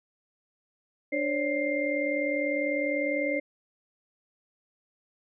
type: tone cluster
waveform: sine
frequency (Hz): 294 / 538 / 578 / 2104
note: D4 / C5 / D5 / C7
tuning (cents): +2 / +48 / -28 / +9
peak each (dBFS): -31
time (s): 1.12-3.4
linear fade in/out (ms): 10
effects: none